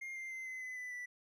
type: tone with pitch steps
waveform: triangle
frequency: 2121 / 2095 / 2070 / 2045 / 2021 / 1996.2 / 1972.1 Hz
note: C7 / C7 / C7 / C7 / B6 / B6 / B6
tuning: +23 / +2 / -19 / -40 / +39 / +18 / -3 cents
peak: -40 dBFS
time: 0.01-1.06 s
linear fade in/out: 10 ms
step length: 150 ms
effects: none